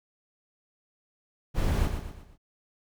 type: noise with echo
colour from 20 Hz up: brown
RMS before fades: -25 dBFS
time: 1.54-1.9 s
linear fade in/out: 50 ms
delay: 120 ms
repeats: 4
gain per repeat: -7 dB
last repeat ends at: 2.38 s
effects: none